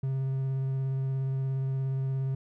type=tone with vibrato; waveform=triangle; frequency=133.7 Hz; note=C3; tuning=38 cents sharp; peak=-25 dBFS; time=0.03-2.35 s; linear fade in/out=5 ms; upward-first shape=sine; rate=17 Hz; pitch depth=12 cents each way; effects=none